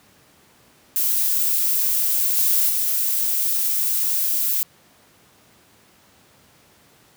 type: noise with level steps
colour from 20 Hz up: violet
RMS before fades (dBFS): -20 / -18 / -21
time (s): 0.96-4.63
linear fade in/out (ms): 0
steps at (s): 2.37 / 2.69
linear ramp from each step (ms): 2
effects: pink hiss -54 dBFS RMS until 7.16 s + high-pass 100 Hz 12 dB/octave